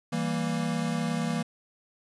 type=chord; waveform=square; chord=E diminished; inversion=none; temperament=equal; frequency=164.81 / 196 / 233.1 Hz; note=E3 / G3 / Bb3; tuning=0 / 0 / 0 cents; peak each=-31 / -35 / -31 dBFS; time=0.12-1.43 s; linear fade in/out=10 ms; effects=resampled to 24000 Hz + 9-bit